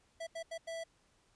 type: tone bursts at uneven times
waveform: square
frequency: 659.3 Hz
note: E5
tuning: in tune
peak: -40 dBFS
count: 4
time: 0.2-0.27 / 0.35-0.43 / 0.51-0.58 / 0.67-0.84 s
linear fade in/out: 10 ms
effects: pink hiss -71 dBFS RMS until 1.35 s + resampled to 22050 Hz